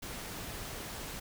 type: noise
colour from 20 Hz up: pink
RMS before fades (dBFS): -42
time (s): 0.02-1.2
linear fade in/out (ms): 10
effects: none